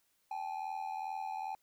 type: ring-modulated tone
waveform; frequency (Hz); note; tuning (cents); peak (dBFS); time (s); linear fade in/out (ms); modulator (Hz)
triangle; 819; G#5; -24; -32; 0.31-1.55; 0; 41.2
effects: white hiss -75 dBFS RMS until 1.62 s